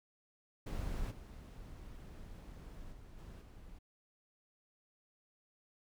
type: noise with level steps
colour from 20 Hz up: brown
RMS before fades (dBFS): -39 / -50 / -54 / -50 / -54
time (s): 0.66-3.79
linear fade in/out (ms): 10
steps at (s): 1.1 / 2.91 / 3.17 / 3.4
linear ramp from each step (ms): 20
effects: none